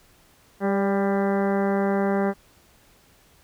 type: harmonic tone with a mistuned harmonic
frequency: 198.1 Hz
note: G3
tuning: 18 cents sharp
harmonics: 1 / 2 / 3 / 4 / 5 / 6 / 7 / 8 / 9 / 10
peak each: -23 / -25 / -28 / -30 / -37 / -37 / -39 / -37 / -42 / -41 dBFS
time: 0.6-2.34 s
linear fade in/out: 50 ms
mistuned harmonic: 3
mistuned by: -25 cents
effects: pink hiss -57 dBFS RMS until 3.43 s